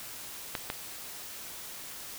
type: clicks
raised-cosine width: 0.3 ms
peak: -15 dBFS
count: 2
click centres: 0.552 / 0.701 s
effects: white hiss -43 dBFS RMS until 2.18 s